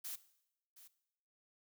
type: noise with echo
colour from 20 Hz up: blue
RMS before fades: -44 dBFS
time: 0.04-0.16 s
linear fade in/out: 10 ms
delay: 720 ms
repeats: 1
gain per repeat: -15 dB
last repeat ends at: 0.88 s
effects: noise-tail reverb RT60 0.8 s tail -17 dB re dry